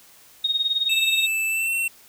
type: tone with tremolo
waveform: sine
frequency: 3729 Hz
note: A#7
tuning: in tune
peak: -17 dBFS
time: 0.44-1.27 s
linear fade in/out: 5 ms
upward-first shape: sine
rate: 19 Hz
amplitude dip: 75%
type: tone with pitch glide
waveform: square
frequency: 2637 to 2711 Hz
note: E7 to E7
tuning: 0 to +48 cents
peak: -22 dBFS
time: 0.89-1.88 s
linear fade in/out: 5 ms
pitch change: +48 cents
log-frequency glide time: 1.48-1.74 s
effects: white hiss -51 dBFS RMS until 2.08 s